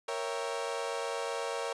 30% pulse chord, A# diminished seventh, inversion none, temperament equal, 466.2 / 554.4 / 659.3 / 784 Hz, A#4 / C#5 / E5 / G5, 0 / 0 / 0 / 0 cents, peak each -34 / -35 / -38 / -40 dBFS, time 0.08-1.73 s, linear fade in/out 5 ms, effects resampled to 22050 Hz

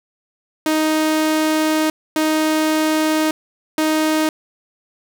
sawtooth tone bursts at uneven times, 311.9 Hz, D#4, 4 cents sharp, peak -11 dBFS, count 3, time 0.66-1.9 / 2.16-3.31 / 3.78-4.29 s, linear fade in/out 2 ms, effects none

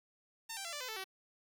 5% pulse tone with pitch steps, 905 / 783.3 / 678 / 586.8 / 507.9 / 439.6 / 380.5 Hz, A5 / G5 / E5 / D5 / B4 / A4 / F#4, +48 / -2 / +49 / -2 / +48 / -2 / +48 cents, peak -29 dBFS, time 0.49-1.043 s, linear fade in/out 10 ms, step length 79 ms, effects 11-bit

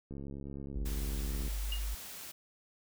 click train, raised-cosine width 3 ms, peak -31 dBFS, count 96, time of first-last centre 0.11-1.479 s, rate 69.4 Hz
sine tone, 50.5 Hz, G#1, 48 cents flat, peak -33 dBFS, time 0.75-1.95 s, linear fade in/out 10 ms
white noise, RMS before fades -46 dBFS, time 0.85-2.32 s, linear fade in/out 10 ms
sine tone with exponential decay, 2841 Hz, F7, 29 cents sharp, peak -33 dBFS, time 1.72-1.86 s, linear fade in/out 2 ms, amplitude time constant 30 ms
effects none

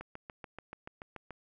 click train, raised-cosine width 0.5 ms, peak -28 dBFS, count 10, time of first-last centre 0.01-1.307 s, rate 6.94 Hz, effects none

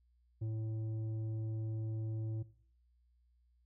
triangle tone with tanh clipping, 110.3 Hz, A2, 5 cents sharp, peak -37 dBFS, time 0.41-2.43 s, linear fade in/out 10 ms, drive 12 dB, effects noise-tail reverb RT60 0.5 s tail -17 dB re dry + added 60 Hz sine -68 dBFS peak until 3.65 s

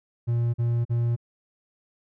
triangle tone bursts, 118.2 Hz, A#2, 24 cents sharp, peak -19 dBFS, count 3, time 0.27-1.164 s, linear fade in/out 20 ms, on 270 ms, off 42 ms, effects none

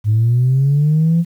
sine linear sweep, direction up, 103.83 to 171.8 Hz, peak -9 dBFS, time 0.04-1.25 s, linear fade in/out 50 ms, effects tanh soft clip ceiling -7 dBFS + 8-bit

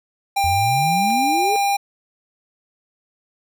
square tone with pitch glide, 795 to 800.1 Hz, G5 to G5, +24 to +35 cents, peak -17 dBFS, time 0.36-1.77 s, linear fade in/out 10 ms, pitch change +11 cents, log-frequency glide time 0.55-1.61 s
sine exponential sweep, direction up, 82.41 to 441.8 Hz, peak -22 dBFS, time 0.44-1.56 s, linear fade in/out 0 ms
clicks, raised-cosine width 0.2 ms, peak -24 dBFS, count 2, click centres 1.102 / 1.107 s
effects none

